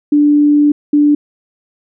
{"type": "tone pair in turn", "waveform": "sine", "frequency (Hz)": [293.7, 293.7], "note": ["D4", "D4"], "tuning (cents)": [0, 0], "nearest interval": "unison", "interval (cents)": 0, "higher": "neither", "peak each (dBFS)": -6, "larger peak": "neither", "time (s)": [[0.12, 0.72], [0.93, 1.15]], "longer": "first", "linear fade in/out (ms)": 5, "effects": []}